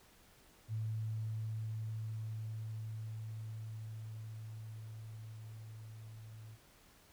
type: tone with level ramp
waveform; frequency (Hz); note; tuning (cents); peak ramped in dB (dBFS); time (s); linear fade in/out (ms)
sine; 110; A2; 0; -35 to -49; 0.68-6.58; 50
effects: pink hiss -64 dBFS RMS until 7.12 s